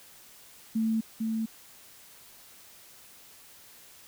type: tone with echo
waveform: sine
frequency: 222.5 Hz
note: A3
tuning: 20 cents sharp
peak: -24 dBFS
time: 0.75-1.01 s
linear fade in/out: 10 ms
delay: 450 ms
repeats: 1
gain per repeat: -3 dB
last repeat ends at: 1.46 s
effects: white hiss -53 dBFS RMS until 4.07 s